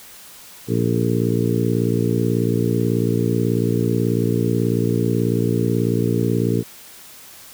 harmonic tone with a mistuned harmonic, 58.27 Hz, A#1, in tune, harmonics 2 / 3 / 4 / 5 / 6 / 7 / 8, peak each -21 / -23 / -24 / -25 / -26 / -26 / -27 dBFS, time 0.67-6.64 s, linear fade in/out 50 ms, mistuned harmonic 8, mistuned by -42 cents, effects white hiss -42 dBFS RMS until 7.53 s

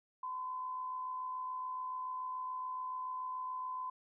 sine tone with amplitude modulation, 1019 Hz, C6, 46 cents flat, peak -36 dBFS, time 0.23-3.9 s, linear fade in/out 5 ms, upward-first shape sine, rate 67 Hz, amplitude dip 35%, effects none

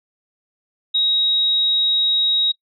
sine tone, 3800 Hz, A#7, 33 cents sharp, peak -15 dBFS, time 0.94-2.52 s, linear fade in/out 10 ms, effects noise-tail reverb RT60 0.1 s tail -21 dB re dry

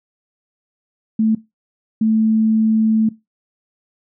sine tone bursts at uneven times, 220 Hz, A3, in tune, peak -12 dBFS, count 2, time 1.19-1.35 / 2.01-3.09 s, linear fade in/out 5 ms, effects noise-tail reverb RT60 0.2 s tail -18 dB re dry

